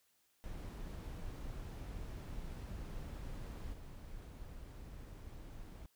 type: noise with level steps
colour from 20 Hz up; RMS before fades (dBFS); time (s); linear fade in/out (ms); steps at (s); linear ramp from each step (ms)
brown; -45 / -50; 0.44-5.86; 0; 3.72; 20
effects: white hiss -75 dBFS RMS until 5.95 s